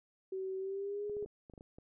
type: tone with pitch glide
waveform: sine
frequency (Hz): 380 to 414.4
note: F#4 to G#4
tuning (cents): +46 to -4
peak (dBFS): -36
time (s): 0.32-1.25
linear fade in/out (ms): 5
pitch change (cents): +150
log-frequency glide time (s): 0.58-1.06
type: clicks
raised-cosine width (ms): 2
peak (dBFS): -39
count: 9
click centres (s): 1.097 / 1.168 / 1.226 / 1.26 / 1.498 / 1.537 / 1.578 / 1.609 / 1.785
effects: none